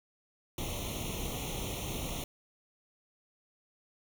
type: noise with comb filter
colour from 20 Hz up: pink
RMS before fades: -37 dBFS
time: 0.58-2.24 s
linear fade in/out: 2 ms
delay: 0.31 ms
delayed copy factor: +0.95
effects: none